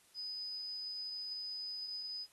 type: tone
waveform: sine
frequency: 4998 Hz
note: D#8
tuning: 7 cents sharp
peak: -40 dBFS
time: 0.14-2.27 s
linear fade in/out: 50 ms
effects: white hiss -67 dBFS RMS until 2.32 s + AAC 32 kbps